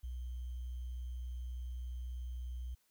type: tone with sample-and-hold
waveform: sine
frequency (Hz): 61.74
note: B1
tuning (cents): 0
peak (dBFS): -39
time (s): 0.03-2.75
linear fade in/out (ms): 10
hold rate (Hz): 3150
effects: white hiss -75 dBFS RMS until 2.9 s